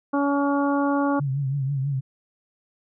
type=harmonic tone; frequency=282.6 Hz; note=C#4; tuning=34 cents sharp; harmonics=1 / 2 / 3 / 4 / 5; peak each=-21 / -27 / -28 / -29 / -33 dBFS; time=0.13-1.2 s; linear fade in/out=10 ms
type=tone with vibrato; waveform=sine; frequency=137.5 Hz; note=C#3; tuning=14 cents flat; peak=-22 dBFS; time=1.19-2.01 s; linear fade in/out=20 ms; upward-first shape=triangle; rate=6.1 Hz; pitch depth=95 cents each way
effects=none